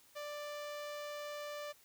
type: tone with notch filter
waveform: sawtooth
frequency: 589 Hz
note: D5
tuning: 5 cents sharp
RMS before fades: -44 dBFS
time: 0.15-1.73 s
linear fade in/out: 20 ms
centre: 10000 Hz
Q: 1.3
effects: white hiss -65 dBFS RMS until 1.84 s